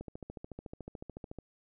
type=click train; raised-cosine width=2 ms; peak=-29 dBFS; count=20; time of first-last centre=0.01-1.387 s; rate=13.8 Hz; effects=none